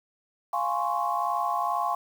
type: chord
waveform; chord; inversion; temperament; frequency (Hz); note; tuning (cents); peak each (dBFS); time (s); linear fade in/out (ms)
sine; Db major seventh; first; equal; 698.5 / 830.6 / 1046.5 / 1108.7; F5 / Ab5 / C6 / Db6; 0 / 0 / 0 / 0; -30; 0.53-1.95; 5
effects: 8-bit